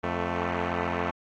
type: tone pair together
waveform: 5% pulse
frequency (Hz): 87.31 / 220.8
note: F2 / A3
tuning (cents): 0 / +6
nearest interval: octave + major third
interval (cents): 1606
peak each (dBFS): -17 / -19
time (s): 0.03-1.11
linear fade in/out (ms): 10
effects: low-pass 2000 Hz 12 dB/octave + AAC 32 kbps